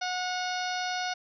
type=harmonic tone with a mistuned harmonic; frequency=730 Hz; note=F#5; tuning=24 cents flat; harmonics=1 / 2 / 3 / 4 / 5 / 6 / 7 / 8; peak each=-32 / -35 / -40 / -42 / -41 / -41 / -41 / -44 dBFS; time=0.01-1.14 s; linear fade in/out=10 ms; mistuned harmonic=4; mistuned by=-34 cents; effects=none